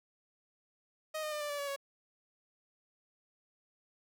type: tone with pitch steps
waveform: sawtooth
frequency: 624 / 612.2 / 600.7 / 589.3 / 578.2 / 567.3 / 556.6 Hz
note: D#5 / D#5 / D5 / D5 / D5 / C#5 / C#5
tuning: +5 / -28 / +39 / +6 / -27 / +40 / +7 cents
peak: -32 dBFS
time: 1.14-1.763 s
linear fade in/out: 10 ms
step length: 89 ms
effects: none